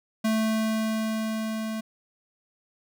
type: tone with level ramp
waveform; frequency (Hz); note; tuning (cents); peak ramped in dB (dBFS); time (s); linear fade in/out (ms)
square; 220; A3; 0; -22 to -30; 0.24-1.81; 10
effects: none